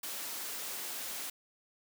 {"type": "high-pass noise", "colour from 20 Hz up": "white", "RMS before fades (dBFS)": -40, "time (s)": [0.03, 1.3], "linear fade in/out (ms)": 5, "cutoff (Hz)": 240, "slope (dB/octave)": 12, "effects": []}